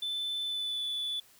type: tone with pitch glide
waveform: sine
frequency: 3520 to 3466 Hz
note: A7 to A7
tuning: 0 to -27 cents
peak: -29 dBFS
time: 0.02-1.2 s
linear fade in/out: 5 ms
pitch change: -27 cents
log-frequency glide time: 0.44-0.84 s
effects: tanh soft clip ceiling -30 dBFS + white hiss -60 dBFS RMS until 1.39 s